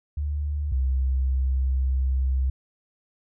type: tone pair in turn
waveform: sine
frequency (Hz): 73.3 / 65.45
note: D2 / C2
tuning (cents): -3 / +1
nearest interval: major second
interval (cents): 196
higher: first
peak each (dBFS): -24 / -20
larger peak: second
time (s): 0.17-0.72 / 0.72-2.5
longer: second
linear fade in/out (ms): 5
effects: none